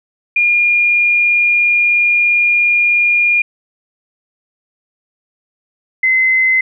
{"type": "tone pair in turn", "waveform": "sine", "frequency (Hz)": [2419, 2053], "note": ["D#7", "C7"], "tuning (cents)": [-49, -33], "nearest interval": "minor third", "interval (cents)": 284, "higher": "first", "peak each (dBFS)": -9, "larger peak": "neither", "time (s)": [[0.36, 3.42], [6.03, 6.61]], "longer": "first", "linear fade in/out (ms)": 5, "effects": []}